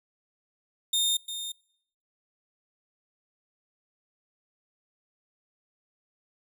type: tone with echo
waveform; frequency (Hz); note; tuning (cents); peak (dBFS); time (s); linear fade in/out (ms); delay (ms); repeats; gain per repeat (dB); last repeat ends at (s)
sawtooth; 3649; A#7; -38; -20; 0.93-1.17; 5; 350; 1; -10; 1.52
effects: noise-tail reverb RT60 0.7 s tail -24 dB re dry